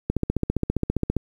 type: click train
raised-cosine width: 3 ms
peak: -9 dBFS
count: 17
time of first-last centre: 0.1-1.167 s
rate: 15 Hz
effects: 8-bit